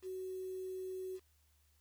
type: tone with quantisation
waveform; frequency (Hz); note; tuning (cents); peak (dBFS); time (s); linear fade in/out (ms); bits
sine; 373.8; F#4; +18; -40; 0.02-1.2; 50; 10
effects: added 75 Hz sine -70 dBFS peak until 1.8 s + white hiss -75 dBFS RMS until 1.8 s